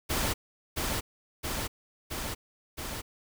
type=noise with echo; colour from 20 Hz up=pink; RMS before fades=-29 dBFS; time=0.09-0.34 s; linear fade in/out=20 ms; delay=670 ms; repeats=4; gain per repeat=-2 dB; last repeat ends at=3.02 s; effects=none